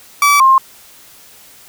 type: tone pair in turn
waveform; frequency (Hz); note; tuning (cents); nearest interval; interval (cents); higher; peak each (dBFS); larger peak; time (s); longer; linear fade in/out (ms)
30% pulse / sine; 1152 / 1061.9; D6 / C6; -34 / +25; minor second; 141; first; -5; neither; 0.22-0.4 / 0.4-0.58; neither; 2
effects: white hiss -42 dBFS RMS until 1.68 s